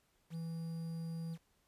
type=tone with quantisation; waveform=triangle; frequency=164.81 Hz; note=E3; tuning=in tune; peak=-37 dBFS; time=0.3-1.38 s; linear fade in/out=50 ms; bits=10; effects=pink hiss -75 dBFS RMS until 1.67 s + resampled to 32000 Hz